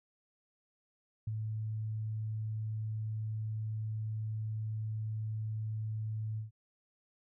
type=tone with ADSR envelope; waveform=sine; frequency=109 Hz; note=A2; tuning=16 cents flat; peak=-31 dBFS; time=1.27-6.51 s; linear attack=6 ms; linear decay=22 ms; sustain=-3 dB; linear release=130 ms; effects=none